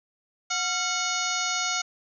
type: harmonic tone with a mistuned harmonic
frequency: 732 Hz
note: F#5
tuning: 19 cents flat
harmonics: 1 / 2 / 3 / 4 / 5 / 6 / 7 / 8 / 9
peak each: -35 / -31 / -33 / -36 / -35 / -35 / -36 / -36 / -31 dBFS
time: 0.5-1.82 s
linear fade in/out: 10 ms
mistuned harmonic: 2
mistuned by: -100 cents
effects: none